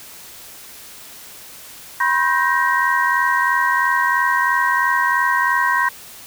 sine tone cluster, 984 / 1067 / 1562 / 1881 Hz, B5 / C6 / G6 / A#6, -7 / +34 / -7 / +15 cents, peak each -20 dBFS, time 2-5.89 s, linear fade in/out 5 ms, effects white hiss -39 dBFS RMS until 6.26 s

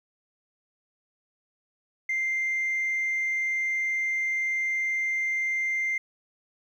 sine tone, 2093 Hz, C7, in tune, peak -23 dBFS, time 2.09-5.98 s, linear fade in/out 5 ms, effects tanh soft clip ceiling -22 dBFS + 10-bit

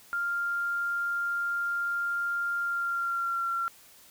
sine tone with pitch glide, 1396.9 to 1368.9 Hz, F6 to F6, 0 to -35 cents, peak -27 dBFS, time 0.13-3.68 s, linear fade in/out 0 ms, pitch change -35 cents, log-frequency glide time 2.6-3.47 s, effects white hiss -55 dBFS RMS until 4.1 s

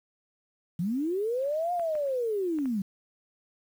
sine linear two-way sweep, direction up then down, 158.5 to 719 to 184.3 Hz, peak -26 dBFS, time 0.79-2.82 s, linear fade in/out 5 ms, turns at 1.73 s
clicks, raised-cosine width 0.5 ms, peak -31 dBFS, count 4, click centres 1.796 / 1.953 / 2.587 / 2.657 s
effects 9-bit

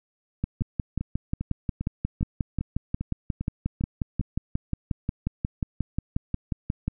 two click trains, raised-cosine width 5 ms, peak -13 / -17 dBFS, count 37 / 10, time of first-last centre 0.44-6.88 / 0.61-4.21 s, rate 5.59 / 2.5 Hz, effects none

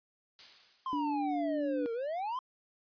blue noise with exponential decay, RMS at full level -43 dBFS, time 0.39-1.45 s, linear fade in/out 0 ms, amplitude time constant 230 ms
triangle exponential two-way sweep, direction down then up, 1064 to 452.6 to 1064 Hz, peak -31 dBFS, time 0.86-2.39 s, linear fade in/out 2 ms, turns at 1.93 s
sine tone, 292.2 Hz, D4, 9 cents flat, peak -32 dBFS, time 0.93-1.86 s, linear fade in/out 0 ms
effects resampled to 11025 Hz

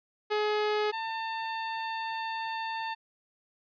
sawtooth tone pair in turn, 422.3 / 897.1 Hz, G#4 / A5, +29 / +33 cents, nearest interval octave + minor second, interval 1304 cents, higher second, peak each -22 / -28 dBFS, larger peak first, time 0.3-0.92 / 0.92-2.95 s, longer second, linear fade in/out 20 ms, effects resampled to 11025 Hz

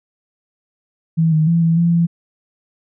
sine tone with pitch steps, 162.9 / 156.2 / 167.9 / 164.9 / 170 / 169.1 Hz, E3 / D#3 / E3 / E3 / F3 / E3, -20 / +7 / +32 / +1 / -46 / +44 cents, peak -11 dBFS, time 1.17-2.07 s, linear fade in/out 20 ms, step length 150 ms, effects none

